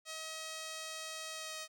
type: tone with pitch glide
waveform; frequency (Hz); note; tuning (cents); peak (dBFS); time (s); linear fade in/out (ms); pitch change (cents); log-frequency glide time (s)
5% pulse; 636 to 629.8; D#5 to D#5; +38 to +21; -30; 0.05-1.68; 50; -17; 1.32-1.56
effects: none